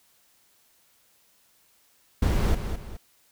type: noise with echo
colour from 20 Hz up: brown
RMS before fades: -22 dBFS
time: 2.22-2.55 s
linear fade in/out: 5 ms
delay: 210 ms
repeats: 2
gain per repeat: -8 dB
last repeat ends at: 2.97 s
effects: white hiss -63 dBFS RMS until 3.31 s